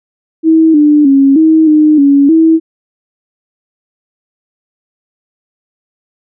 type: tone with pitch steps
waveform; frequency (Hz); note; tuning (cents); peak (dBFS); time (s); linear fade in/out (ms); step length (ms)
sine; 321.4 / 297.3 / 274.1 / 318 / 305.4 / 280.9 / 323.4; E4 / D4 / C#4 / D#4 / D#4 / C#4 / E4; -44 / +21 / -19 / +38 / -32 / +23 / -33; -3; 0.43-2.6; 50; 310
effects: none